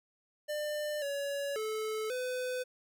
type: tone with pitch steps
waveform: square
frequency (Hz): 598 / 564 / 434.6 / 504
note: D5 / C#5 / A4 / B4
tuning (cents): +31 / +30 / -21 / +35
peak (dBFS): -34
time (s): 0.48-2.64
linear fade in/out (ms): 20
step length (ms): 540
effects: none